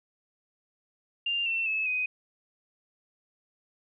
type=tone with pitch steps; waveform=sine; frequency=2794 / 2694 / 2598 / 2505 Hz; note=F7 / E7 / E7 / D#7; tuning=0 / +37 / -26 / +11 cents; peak=-26 dBFS; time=1.26-2.06 s; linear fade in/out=5 ms; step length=200 ms; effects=none